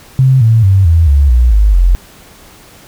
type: tone with pitch steps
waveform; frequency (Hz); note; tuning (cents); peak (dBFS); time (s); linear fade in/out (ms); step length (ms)
sine; 131.6 / 112.6 / 96.34 / 82.43 / 70.52 / 60.34 / 51.63 / 44.17; C3 / A2 / G2 / E2 / C#2 / B1 / G#1 / F1; +10 / +40 / -30 / 0 / +30 / -40 / -9 / +20; -4; 0.19-1.95; 0; 220
effects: pink hiss -39 dBFS RMS until 2.87 s